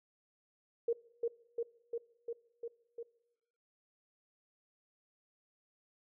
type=tone with echo; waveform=sine; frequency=466.6 Hz; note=A#4; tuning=2 cents sharp; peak=-28 dBFS; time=0.88-0.93 s; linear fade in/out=5 ms; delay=350 ms; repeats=6; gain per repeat=-2 dB; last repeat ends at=3.03 s; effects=noise-tail reverb RT60 1.0 s tail -22 dB re dry